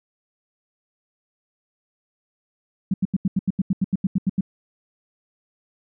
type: tone bursts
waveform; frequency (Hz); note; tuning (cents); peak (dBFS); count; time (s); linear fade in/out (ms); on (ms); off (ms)
sine; 190; F#3; +46; -16; 14; 2.91-4.409; 5; 30; 83
effects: none